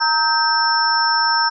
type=tone cluster; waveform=sine; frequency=927 / 1281 / 1570 / 5370 Hz; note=A#5 / E6 / G6 / E8; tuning=-10 / -50 / +2 / +31 cents; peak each=-18 / -23 / -20 / -19 dBFS; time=0-1.5 s; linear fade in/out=20 ms; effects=none